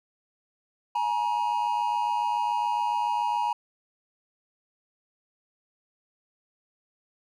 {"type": "tone pair together", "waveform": "triangle", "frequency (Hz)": [842.9, 950], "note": ["G#5", "A#5"], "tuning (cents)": [25, 33], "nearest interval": "major second", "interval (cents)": 208, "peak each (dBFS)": [-26, -24], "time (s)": [0.95, 3.53], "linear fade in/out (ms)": 5, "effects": []}